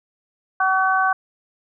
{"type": "harmonic tone", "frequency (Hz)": 379.1, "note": "F#4", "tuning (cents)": 42, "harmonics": [2, 3, 4], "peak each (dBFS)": [-20, -20, -20], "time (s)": [0.6, 1.13], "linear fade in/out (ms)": 5, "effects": []}